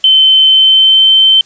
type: tone with pitch glide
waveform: sine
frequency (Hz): 3076 to 3096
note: G7 to G7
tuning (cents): -33 to -22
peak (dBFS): -3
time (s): 0.04-1.41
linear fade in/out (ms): 2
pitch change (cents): +11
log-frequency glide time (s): 0.46-1.09
effects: white hiss -44 dBFS RMS until 1.45 s + resampled to 16000 Hz